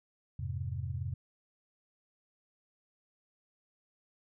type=chord; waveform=sine; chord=F minor; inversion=none; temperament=equal with one note detuned; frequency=86.3 / 103.83 / 130.81 Hz; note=F2 / Ab2 / C3; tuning=-20 / 0 / 0 cents; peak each=-38 / -39 / -38 dBFS; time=0.39-1.14 s; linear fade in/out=5 ms; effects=none